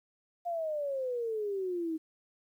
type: exponential sweep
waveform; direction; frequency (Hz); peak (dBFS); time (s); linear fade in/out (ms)
sine; down; 706 to 313.2; -31; 0.45-1.98; 20
effects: 11-bit